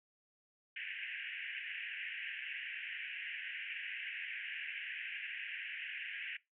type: band-pass noise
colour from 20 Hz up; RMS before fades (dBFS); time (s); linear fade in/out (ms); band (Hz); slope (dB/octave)
white; -44; 0.76-6.37; 5; 1600 to 2900; 96
effects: noise-tail reverb RT60 0.2 s tail -20 dB re dry